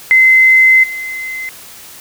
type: tone with level steps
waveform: sine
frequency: 2058 Hz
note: C7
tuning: 29 cents flat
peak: -4 / -20 dBFS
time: 0.11-1.49 s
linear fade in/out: 0 ms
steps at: 0.83 s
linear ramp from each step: 10 ms
effects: white hiss -35 dBFS RMS until 2 s